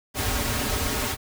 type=noise with comb filter; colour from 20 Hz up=pink; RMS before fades=-26 dBFS; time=0.14-1.17 s; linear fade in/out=50 ms; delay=5.9 ms; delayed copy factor=-0.95; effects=none